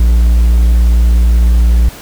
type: tone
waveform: triangle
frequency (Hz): 58.27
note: A#1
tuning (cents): 0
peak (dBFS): -3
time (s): 0-1.89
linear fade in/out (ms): 5
effects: pink hiss -32 dBFS RMS until 2.01 s